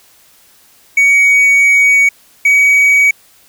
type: tone pair in turn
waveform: triangle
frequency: 2249 / 2263 Hz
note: C#7 / C#7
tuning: +24 / +35 cents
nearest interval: unison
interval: 11 cents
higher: second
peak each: -4 dBFS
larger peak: neither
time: 0.97-2.09 / 2.45-3.11 s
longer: first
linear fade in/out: 5 ms
effects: white hiss -47 dBFS RMS until 3.48 s